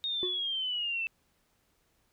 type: exponential sweep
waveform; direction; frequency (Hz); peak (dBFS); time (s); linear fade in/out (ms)
sine; down; 3729 to 2637; -30; 0.04-1.07; 0
type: tone with exponential decay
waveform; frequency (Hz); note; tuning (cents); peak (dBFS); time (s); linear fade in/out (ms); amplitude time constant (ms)
triangle; 365; F#4; -24; -27; 0.23-0.46; 0; 49
effects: pink hiss -72 dBFS RMS until 2.12 s